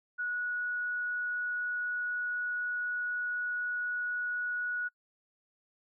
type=tone; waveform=sine; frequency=1463 Hz; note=F#6; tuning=20 cents flat; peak=-31 dBFS; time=0.18-4.89 s; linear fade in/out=20 ms; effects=noise-tail reverb RT60 0.1 s tail -26 dB re dry